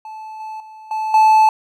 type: tone with level steps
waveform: triangle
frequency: 871 Hz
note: A5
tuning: 18 cents flat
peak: -28 / -25 / -34 / -17 / -6 dBFS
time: 0.05-1.49 s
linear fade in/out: 2 ms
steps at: 0.4 / 0.6 / 0.91 / 1.14 s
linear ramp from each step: 2 ms
effects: none